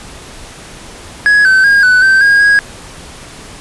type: tone with pitch steps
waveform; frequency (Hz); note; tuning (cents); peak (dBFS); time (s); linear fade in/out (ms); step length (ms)
triangle; 1672 / 1535 / 1625 / 1496 / 1554 / 1630 / 1648; G#6 / G6 / G#6 / F#6 / G6 / G#6 / G#6; +11 / -37 / -38 / +19 / -16 / -33 / -14; -3; 1.26-2.59; 0; 190
effects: pink hiss -32 dBFS RMS until 3.6 s + resampled to 24000 Hz